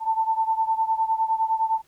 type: beating tone pair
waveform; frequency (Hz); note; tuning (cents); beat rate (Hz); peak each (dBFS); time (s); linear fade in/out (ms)
sine; 887 / 896.8; A5 / A5; +14 / +33; 9.8; -22 / -25; 0-1.82; 50
effects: pink hiss -62 dBFS RMS until 1.87 s